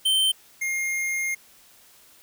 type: tone pair in turn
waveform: square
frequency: 3107 / 2129 Hz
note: G7 / C7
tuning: -16 / +30 cents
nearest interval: perfect fifth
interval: 654 cents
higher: first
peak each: -19 / -25 dBFS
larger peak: first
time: 0.05-0.32 / 0.61-1.35 s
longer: second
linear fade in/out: 10 ms
effects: white hiss -54 dBFS RMS until 2.22 s